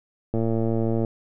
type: click train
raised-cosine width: 2 ms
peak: -12 dBFS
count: 81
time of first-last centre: 0.34-1.048 s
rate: 113 Hz
effects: none